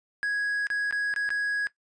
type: tone with dropouts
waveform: triangle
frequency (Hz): 1661.2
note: G#6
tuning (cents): 0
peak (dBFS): -23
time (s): 0.23-1.67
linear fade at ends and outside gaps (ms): 0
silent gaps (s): 0.669-0.702 / 0.91-0.925 / 1.139-1.162 / 1.291-1.304
effects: noise-tail reverb RT60 0.1 s tail -17 dB re dry + resampled to 22050 Hz